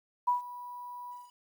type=tone with ADSR envelope; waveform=sine; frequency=980 Hz; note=B5; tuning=14 cents flat; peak=-22 dBFS; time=0.27-1.32 s; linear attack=12 ms; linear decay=130 ms; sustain=-18 dB; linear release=210 ms; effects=10-bit